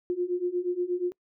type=beating tone pair; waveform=sine; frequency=351.6 / 360 Hz; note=F4 / F#4; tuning=+12 / -47 cents; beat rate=8.4 Hz; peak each=-30 / -28 dBFS; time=0.1-1.12 s; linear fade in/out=0 ms; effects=noise-tail reverb RT60 0.1 s tail -26 dB re dry